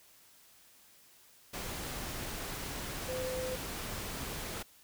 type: tone in noise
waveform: sine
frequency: 512 Hz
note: C5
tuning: 38 cents flat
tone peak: -35 dBFS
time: 3.08-3.56 s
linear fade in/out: 10 ms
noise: pink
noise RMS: -40 dBFS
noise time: 1.53-4.63 s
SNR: +2 dB
effects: white hiss -61 dBFS RMS until 4.83 s